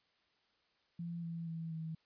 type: tone with pitch steps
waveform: sine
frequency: 170.2 / 166.99 / 163.83 / 160.74 Hz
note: F3 / E3 / E3 / E3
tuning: -44 / +23 / -10 / -43 cents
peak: -39 dBFS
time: 0.99-1.95 s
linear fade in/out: 5 ms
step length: 240 ms
effects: white hiss -75 dBFS RMS until 2.05 s + resampled to 11025 Hz